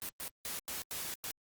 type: noise bursts at uneven times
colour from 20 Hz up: white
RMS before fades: -40 dBFS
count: 6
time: 0.02-0.09 / 0.2-0.28 / 0.45-0.59 / 0.68-0.82 / 0.91-1.14 / 1.24-1.31 s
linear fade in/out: 0 ms
effects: Opus 24 kbps